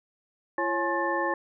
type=tone cluster; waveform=sine; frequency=341.3 / 549 / 847 / 1069 / 1770 Hz; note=F4 / C#5 / G#5 / C6 / A6; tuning=-40 / -17 / +34 / +37 / +10 cents; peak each=-31 dBFS; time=0.58-1.34 s; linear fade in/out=2 ms; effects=none